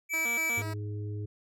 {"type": "tone", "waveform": "square", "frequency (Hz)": 2307, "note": "D7", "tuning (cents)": -31, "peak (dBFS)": -28, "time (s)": [0.09, 0.63], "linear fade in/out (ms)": 50}
{"type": "tone with vibrato", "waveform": "10% pulse", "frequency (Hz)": 275.6, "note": "C#4", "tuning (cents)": -10, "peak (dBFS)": -30, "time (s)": [0.13, 0.74], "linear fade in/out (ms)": 10, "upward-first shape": "square", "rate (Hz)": 4.1, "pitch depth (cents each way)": 270}
{"type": "harmonic tone", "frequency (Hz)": 104.2, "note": "G#2", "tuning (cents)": 6, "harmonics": [1, 3, 4], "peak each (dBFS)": [-33, -45, -45], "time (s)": [0.57, 1.26], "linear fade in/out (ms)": 10}
{"effects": []}